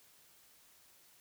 silence, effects white hiss -64 dBFS RMS until 1.2 s

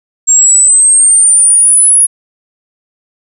sine exponential sweep, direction up, 7459 to 10510 Hz, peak -3 dBFS, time 0.27-2.07 s, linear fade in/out 20 ms, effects none

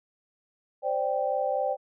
sine chord, C suspended second, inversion none, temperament equal, 523.3 / 587.3 / 784 Hz, C5 / D5 / G5, 0 / 0 / 0 cents, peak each -29 dBFS, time 0.82-1.77 s, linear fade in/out 50 ms, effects none

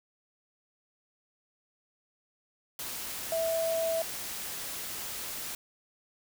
sine tone in noise, 656 Hz, E5, 9 cents flat, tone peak -27 dBFS, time 3.32-4.02 s, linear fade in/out 2 ms, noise white, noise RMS -38 dBFS, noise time 2.79-5.55 s, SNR +8 dB, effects none

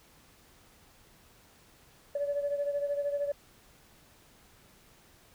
sine beating tone pair, 571 / 584 Hz, D5 / D5, -49 / -10 cents, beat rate 13 Hz, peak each -29 / -35 dBFS, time 2.15-3.32 s, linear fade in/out 5 ms, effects tanh soft clip ceiling -23 dBFS + pink hiss -60 dBFS RMS until 5.34 s

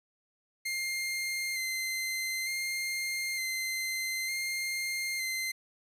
sawtooth tone with vibrato, 2093 Hz, C7, in tune, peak -28 dBFS, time 0.65-5.52 s, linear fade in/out 10 ms, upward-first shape square, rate 0.55 Hz, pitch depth 17 cents each way, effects resampled to 32000 Hz + 11-bit

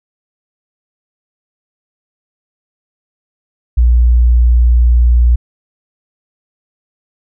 sine tone, 59.8 Hz, A#1, 45 cents sharp, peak -5 dBFS, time 3.77-5.36 s, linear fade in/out 10 ms, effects none

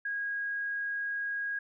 sine tone, 1641 Hz, G#6, 21 cents flat, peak -31 dBFS, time 0.05-1.59 s, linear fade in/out 5 ms, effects none

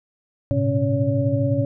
sine tone cluster, 106.4 / 118.3 / 134 / 277.6 / 565 Hz, G#2 / A#2 / C3 / C#4 / C#5, +42 / +26 / +42 / +3 / +33 cents, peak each -24 dBFS, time 0.51-1.65 s, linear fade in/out 0 ms, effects none

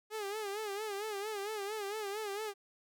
sawtooth tone with vibrato, 415.3 Hz, G#4, in tune, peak -33 dBFS, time 0.1-2.54 s, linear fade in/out 50 ms, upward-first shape sine, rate 4.4 Hz, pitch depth 99 cents each way, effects none

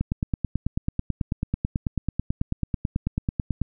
click train, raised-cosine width 5 ms, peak -11 dBFS, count 34, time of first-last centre 0.01-3.617 s, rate 9.15 Hz, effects none

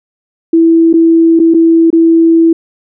sine tone with dropouts, 329.6 Hz, E4, in tune, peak -3 dBFS, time 0.53-2.53 s, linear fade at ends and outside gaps 5 ms, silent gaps 0.93-0.938 / 1.393-1.398 / 1.539-1.544 / 1.904-1.928 s, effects none

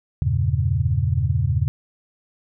sine chord, E diminished seventh, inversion none, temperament equal, 82.41 / 98 / 116.54 / 138.59 Hz, E2 / G2 / Bb2 / Db3, 0 / 0 / 0 / 0 cents, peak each -23 dBFS, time 0.22-1.68 s, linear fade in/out 0 ms, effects none

